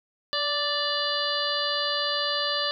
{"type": "harmonic tone with a mistuned harmonic", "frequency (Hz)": 586, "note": "D5", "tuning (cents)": -4, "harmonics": [1, 2, 3, 5, 6, 7, 8], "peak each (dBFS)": [-32, -32, -32, -32, -32, -32, -32], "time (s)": [0.33, 2.71], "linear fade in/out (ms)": 0, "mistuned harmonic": 1, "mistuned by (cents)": -20, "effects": []}